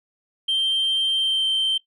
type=tone with pitch glide; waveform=sine; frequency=3146 to 3122 Hz; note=G7 to G7; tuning=+6 to -8 cents; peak=-16 dBFS; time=0.48-1.78 s; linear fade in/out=10 ms; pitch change=-14 cents; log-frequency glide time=1.13-1.46 s; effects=noise-tail reverb RT60 0.1 s tail -18 dB re dry + tanh soft clip ceiling -17 dBFS